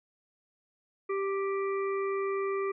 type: harmonic tone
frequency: 392 Hz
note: G4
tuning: in tune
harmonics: 1 / 3 / 5 / 6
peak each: -29 / -36 / -44 / -45 dBFS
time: 1.09-2.72 s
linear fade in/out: 10 ms
effects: none